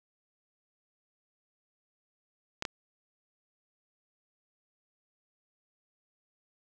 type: clicks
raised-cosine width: 0.2 ms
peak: -15 dBFS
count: 2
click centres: 2.624 / 2.652 s
effects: 9-bit